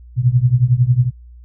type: tone with tremolo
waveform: sine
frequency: 123.8 Hz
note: B2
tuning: 5 cents sharp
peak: -6 dBFS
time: 0.16-1.11 s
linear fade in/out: 50 ms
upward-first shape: triangle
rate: 11 Hz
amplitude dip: 95%
effects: added 60 Hz sine -37 dBFS peak until 1.44 s